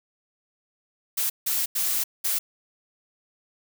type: noise bursts at uneven times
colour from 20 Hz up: blue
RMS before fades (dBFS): -25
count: 4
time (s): 1.17-1.3 / 1.46-1.66 / 1.75-2.04 / 2.24-2.39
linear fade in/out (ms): 10
effects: none